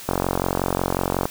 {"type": "click train", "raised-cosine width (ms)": 1, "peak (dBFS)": -6, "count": 54, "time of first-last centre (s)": [0.09, 1.255], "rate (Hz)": 45.5, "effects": ["white hiss -38 dBFS RMS until 1.3 s"]}